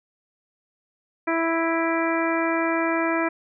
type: harmonic tone with a mistuned harmonic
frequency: 329.6 Hz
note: E4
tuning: in tune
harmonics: 1 / 2 / 3 / 4 / 5 / 6 / 7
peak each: -24 / -27 / -29 / -30 / -31 / -32 / -32 dBFS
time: 1.27-3.29 s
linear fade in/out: 10 ms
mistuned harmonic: 7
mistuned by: +34 cents
effects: none